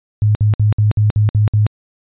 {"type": "tone bursts", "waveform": "sine", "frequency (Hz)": 105.7, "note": "G#2", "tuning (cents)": 31, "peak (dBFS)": -9, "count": 8, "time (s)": [0.22, 1.666], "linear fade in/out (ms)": 0, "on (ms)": 130, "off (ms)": 58, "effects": ["resampled to 8000 Hz"]}